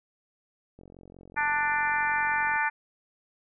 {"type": "click train", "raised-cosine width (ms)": 2, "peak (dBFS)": -36, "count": 81, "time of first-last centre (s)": [0.79, 2.56], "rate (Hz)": 45.2}
{"type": "harmonic tone", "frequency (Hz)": 295.6, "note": "D4", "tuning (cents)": 11, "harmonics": [3, 4, 5, 6, 7, 8], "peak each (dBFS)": [-28, -36, -30, -29, -35, -35], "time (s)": [1.36, 2.7], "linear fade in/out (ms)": 20}
{"effects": []}